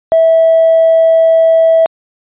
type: tone with tanh clipping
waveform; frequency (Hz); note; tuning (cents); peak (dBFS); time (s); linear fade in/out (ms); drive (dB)
triangle; 653; E5; -17; -4; 0.12-1.86; 0; 1
effects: resampled to 8000 Hz